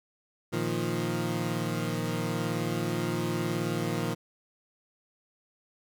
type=chord; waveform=20% pulse; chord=Bb suspended fourth; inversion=none; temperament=equal; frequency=116.54 / 155.56 / 174.61 Hz; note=Bb2 / Eb3 / F3; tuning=0 / 0 / 0 cents; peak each=-28 dBFS; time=0.52-4.15 s; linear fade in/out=20 ms; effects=none